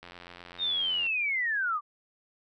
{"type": "click train", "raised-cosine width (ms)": 0.3, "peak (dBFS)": -29, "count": 92, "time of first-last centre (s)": [0.03, 1.065], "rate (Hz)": 87.9}
{"type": "linear sweep", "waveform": "sine", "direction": "down", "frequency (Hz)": [3729, 1145], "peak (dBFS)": -26, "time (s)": [0.58, 1.81], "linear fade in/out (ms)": 50}
{"effects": []}